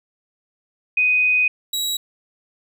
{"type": "tone pair in turn", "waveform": ["sine", "sawtooth"], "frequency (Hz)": [2497, 3873], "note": ["D#7", "B7"], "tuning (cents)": [6, -35], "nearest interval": "minor sixth", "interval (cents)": 759, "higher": "second", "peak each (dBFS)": [-14, -18], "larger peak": "first", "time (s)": [[0.97, 1.48], [1.73, 1.97]], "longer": "first", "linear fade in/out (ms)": 5, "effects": []}